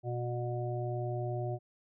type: harmonic tone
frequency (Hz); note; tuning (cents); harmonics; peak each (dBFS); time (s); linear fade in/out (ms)
121.4; B2; -29; 1 / 3 / 5 / 6; -34 / -39 / -41 / -42; 0.03-1.59; 50
effects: none